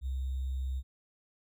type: tone with sample-and-hold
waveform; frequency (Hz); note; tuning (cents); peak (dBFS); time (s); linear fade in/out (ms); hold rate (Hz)
sine; 65.6; C2; +5; -31; 0.01-0.83; 50; 3675
effects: none